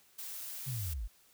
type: noise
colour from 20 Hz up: blue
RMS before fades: -43 dBFS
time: 0.18-0.94 s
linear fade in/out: 10 ms
type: linear sweep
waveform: sine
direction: down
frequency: 138.59 to 41.2 Hz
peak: -35 dBFS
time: 0.66-1.08 s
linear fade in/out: 20 ms
effects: white hiss -65 dBFS RMS until 1.33 s